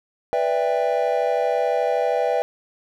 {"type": "chord", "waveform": "triangle", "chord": "E minor seventh", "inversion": "second", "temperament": "equal with one note detuned", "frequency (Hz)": [493.9, 587.3, 659.3, 796.8], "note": ["B4", "D5", "E5", "G5"], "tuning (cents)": [0, 0, 0, 28], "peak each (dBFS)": [-21, -23, -22, -23], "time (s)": [0.33, 2.42], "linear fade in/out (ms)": 0, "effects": []}